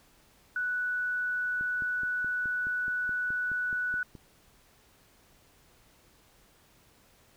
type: tone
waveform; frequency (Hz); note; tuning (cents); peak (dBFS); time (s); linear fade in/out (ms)
sine; 1480; F#6; 0; -28; 0.56-4.03; 2
type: click train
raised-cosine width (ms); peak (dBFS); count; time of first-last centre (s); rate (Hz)
3; -33; 13; 1.61-4.152; 4.72
effects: pink hiss -62 dBFS RMS until 7.36 s